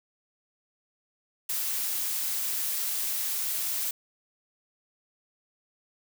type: noise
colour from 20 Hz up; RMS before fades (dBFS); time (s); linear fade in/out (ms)
blue; -30; 1.49-3.91; 5
effects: none